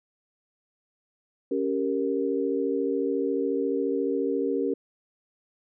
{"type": "chord", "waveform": "sine", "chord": "G diminished", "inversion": "second", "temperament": "equal", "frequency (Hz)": [277.2, 392, 466.2], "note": ["Db4", "G4", "Bb4"], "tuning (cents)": [0, 0, 0], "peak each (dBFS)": -28, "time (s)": [1.51, 4.74], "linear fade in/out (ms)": 5, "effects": []}